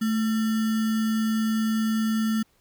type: tone with sample-and-hold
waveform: sine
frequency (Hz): 220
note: A3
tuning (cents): 0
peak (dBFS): -21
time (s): 0.01-2.43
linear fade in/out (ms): 10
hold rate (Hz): 1575
effects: pink hiss -65 dBFS RMS until 2.6 s